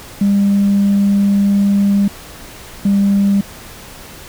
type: tone pair in turn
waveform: sine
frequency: 200.2 / 199.27 Hz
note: G3 / G3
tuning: +37 / +29 cents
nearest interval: unison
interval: 8 cents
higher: first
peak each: -8 dBFS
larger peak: neither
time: 0.21-2.08 / 2.85-3.41 s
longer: first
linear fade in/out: 5 ms
effects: tanh soft clip ceiling -6 dBFS + pink hiss -35 dBFS RMS until 4.28 s